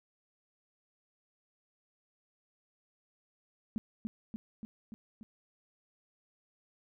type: tone with echo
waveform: sine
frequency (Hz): 220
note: A3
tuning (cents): 0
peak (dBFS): -30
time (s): 3.76-3.78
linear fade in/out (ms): 0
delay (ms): 290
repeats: 5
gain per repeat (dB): -3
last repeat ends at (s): 5.23
effects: none